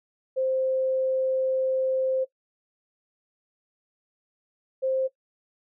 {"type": "tone pair in turn", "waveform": "sine", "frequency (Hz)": [523.3, 525.9], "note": ["C5", "C5"], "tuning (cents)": [0, 9], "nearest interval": "unison", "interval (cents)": 9, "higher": "second", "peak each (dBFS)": -22, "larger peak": "neither", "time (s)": [[0.36, 2.25], [4.82, 5.08]], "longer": "first", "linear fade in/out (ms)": 20, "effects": ["noise-tail reverb RT60 0.1 s tail -18 dB re dry"]}